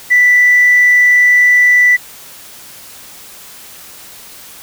sine tone with frequency modulation, 1975.5 Hz, B6, in tune, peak -4 dBFS, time 0.1-1.97 s, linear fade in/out 20 ms, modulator 41.2 Hz, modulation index 0.24, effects tanh soft clip ceiling -1 dBFS + white hiss -35 dBFS RMS until 4.62 s

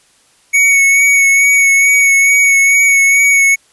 square tone with vibrato, 2226 Hz, C#7, 7 cents sharp, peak -7 dBFS, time 0.53-3.56 s, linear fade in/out 20 ms, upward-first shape sine, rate 2.3 Hz, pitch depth 21 cents each way, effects white hiss -51 dBFS RMS until 3.72 s + resampled to 24000 Hz

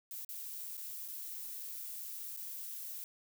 violet noise with dropouts, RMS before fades -44 dBFS, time 0.11-3.04 s, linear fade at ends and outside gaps 1 ms, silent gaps 0.248-0.29 / 0.77-0.776 / 1.08-1.084 / 2.365-2.372 s, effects none

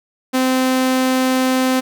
sawtooth tone, 258.6 Hz, C4, 20 cents flat, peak -10 dBFS, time 0.33-1.81 s, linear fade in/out 20 ms, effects none

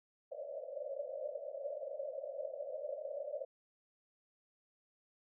white band-pass noise, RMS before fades -43 dBFS, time 0.31-3.45 s, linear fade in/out 10 ms, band 530 to 610 Hz, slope 96 dB/octave, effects none

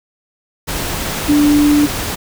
sine tone in noise, 293.7 Hz, D4, in tune, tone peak -8 dBFS, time 1.28-1.87 s, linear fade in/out 20 ms, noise pink, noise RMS -21 dBFS, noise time 0.67-2.16 s, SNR +10 dB, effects none

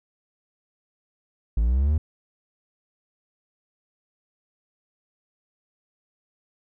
triangle linear sweep, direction up, 51.91 to 79.9 Hz, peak -16 dBFS, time 1.57-1.98 s, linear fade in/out 5 ms, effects none

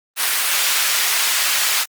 pink high-pass noise, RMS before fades -18 dBFS, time 0.16-1.86 s, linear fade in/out 50 ms, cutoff 1600 Hz, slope 12 dB/octave, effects Opus 32 kbps

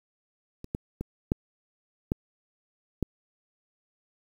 clicks, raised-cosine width 3 ms, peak -27 / -16 / -19 / -10 / -12 / -13 dBFS, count 6, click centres 0.644 / 0.749 / 1.01 / 1.319 / 2.119 / 3.027 s, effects 8-bit

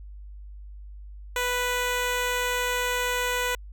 10% pulse tone, 493.9 Hz, B4, in tune, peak -16 dBFS, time 1.36-3.55 s, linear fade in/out 2 ms, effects added 50 Hz sine -39 dBFS peak until 3.72 s

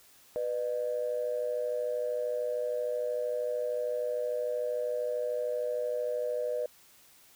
sine tone pair together, 492.9 / 606 Hz, B4 / D#5, -3 / -46 cents, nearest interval major third, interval 357 cents, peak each -31 / -32 dBFS, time 0.36-6.66 s, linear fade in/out 0 ms, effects tanh soft clip ceiling -21 dBFS + white hiss -59 dBFS RMS until 7.35 s

